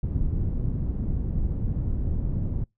pink low-pass noise, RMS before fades -26 dBFS, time 0.03-2.64 s, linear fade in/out 5 ms, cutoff 170 Hz, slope 12 dB/octave, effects noise-tail reverb RT60 0.2 s tail -26 dB re dry

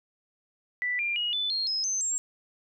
sine tone with pitch steps, 1975.5 / 2390 / 2892 / 3500 / 4235 / 5124 / 6200 / 7502 Hz, B6 / D7 / F#7 / A7 / C8 / E8 / G8 / A#8, 0 / +30 / -40 / -10 / +20 / -50 / -20 / +10 cents, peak -26 dBFS, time 0.82-2.18 s, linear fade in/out 0 ms, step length 170 ms, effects none

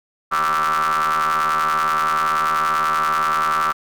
40% pulse ring-modulated tone, 77.8 Hz, D#2, in tune, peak -13 dBFS, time 0.31-3.73 s, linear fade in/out 20 ms, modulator 1250 Hz, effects none

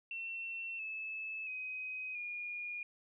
sine tone with pitch steps, 2703 / 2609 / 2519 / 2432 Hz, E7 / E7 / D#7 / D#7, +43 / -18 / +21 / -40 cents, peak -39 dBFS, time 0.11-2.83 s, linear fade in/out 2 ms, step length 680 ms, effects none

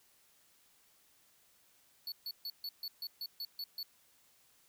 square tone bursts, 4435 Hz, C#8, in tune, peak -39 dBFS, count 10, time 2.07-3.83 s, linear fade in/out 2 ms, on 50 ms, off 140 ms, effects white hiss -68 dBFS RMS until 4.68 s

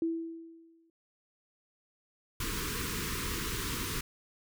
sine tone with exponential decay, 329.6 Hz, E4, in tune, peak -26 dBFS, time 0.02-0.9 s, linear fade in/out 2 ms, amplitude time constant 190 ms
pink band-stop noise, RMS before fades -35 dBFS, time 2.4-4.01 s, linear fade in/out 5 ms, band 480 to 960 Hz, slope 96 dB/octave
effects none

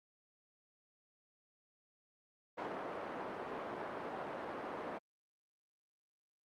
pink band-pass noise, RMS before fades -43 dBFS, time 2.57-4.99 s, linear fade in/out 20 ms, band 370 to 1200 Hz, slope 12 dB/octave, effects Opus 48 kbps

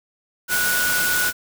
sine tone in noise, 1467 Hz, F#6, 15 cents flat, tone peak -20 dBFS, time 0.48-1.33 s, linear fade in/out 50 ms, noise white, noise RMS -23 dBFS, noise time 0.48-1.33 s, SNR 0 dB, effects none

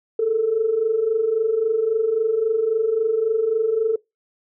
sine tone pair together, 425.2 / 448.9 Hz, G#4 / A4, +41 / +35 cents, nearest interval minor second, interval 94 cents, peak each -23 / -17 dBFS, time 0.19-3.96 s, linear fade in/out 5 ms, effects noise-tail reverb RT60 0.2 s tail -23 dB re dry + tanh soft clip ceiling -9 dBFS

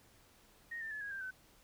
sine tone with pitch steps, 1864.7 / 1789.8 / 1717.9 / 1648.8 / 1582.6 / 1519 Hz, A#6 / A6 / A6 / G#6 / G6 / F#6, 0 / +29 / -42 / -13 / +16 / +45 cents, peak -40 dBFS, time 0.71-1.31 s, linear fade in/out 10 ms, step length 100 ms, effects pink hiss -65 dBFS RMS until 1.63 s

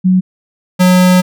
sine / square tone pair in turn, 185 / 182.24 Hz, F#3 / F#3, 0 / -26 cents, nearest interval unison, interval 26 cents, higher first, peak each -6 dBFS, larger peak neither, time 0.04-0.21 / 0.79-1.22 s, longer second, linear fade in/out 20 ms, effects none

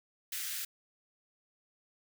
white high-pass noise, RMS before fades -38 dBFS, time 0.32-0.65 s, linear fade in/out 5 ms, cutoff 1400 Hz, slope 48 dB/octave, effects none

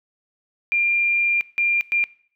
sine tone bursts at uneven times, 2392 Hz, D7, 31 cents sharp, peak -17 dBFS, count 3, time 0.72-1.41 / 1.58-1.81 / 1.92-2.04 s, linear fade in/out 0 ms, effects noise-tail reverb RT60 0.5 s tail -20 dB re dry

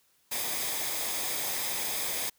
white noise with comb filter, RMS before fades -32 dBFS, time 0.31-2.3 s, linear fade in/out 10 ms, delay 0.7 ms, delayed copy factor -0.5, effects white hiss -68 dBFS RMS until 2.38 s

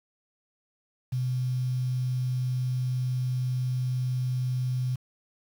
sine tone with quantisation, 127 Hz, B2, 49 cents sharp, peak -25 dBFS, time 1.12-4.96 s, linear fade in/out 10 ms, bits 8, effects none

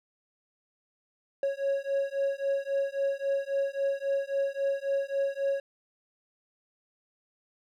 triangle beating tone pair, 550 / 553.7 Hz, C#5 / C#5, -14 / -2 cents, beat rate 3.7 Hz, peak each -28 dBFS, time 1.43-5.6 s, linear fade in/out 2 ms, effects none

